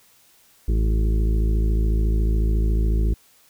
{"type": "harmonic tone", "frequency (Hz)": 54, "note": "A1", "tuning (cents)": -32, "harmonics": [1, 2, 3, 4, 6, 7, 8], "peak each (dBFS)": [-17, -29, -32, -33, -34, -36, -41], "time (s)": [0.68, 3.14], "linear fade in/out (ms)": 5, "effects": ["white hiss -56 dBFS RMS until 3.49 s"]}